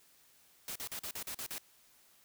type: noise bursts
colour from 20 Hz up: white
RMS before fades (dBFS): -41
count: 8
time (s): 0.68-1.582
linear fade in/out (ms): 2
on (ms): 76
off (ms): 42
effects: white hiss -65 dBFS RMS until 2.24 s